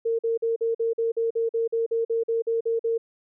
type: tone bursts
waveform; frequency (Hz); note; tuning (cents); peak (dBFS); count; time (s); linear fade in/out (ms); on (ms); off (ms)
sine; 457.7; A#4; -32; -21; 16; 0.05-2.98; 10; 140; 46
effects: none